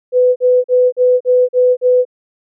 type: tone bursts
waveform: sine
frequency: 500 Hz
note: B4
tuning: 21 cents sharp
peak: -7 dBFS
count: 7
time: 0.12-2.052 s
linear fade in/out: 50 ms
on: 240 ms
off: 42 ms
effects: none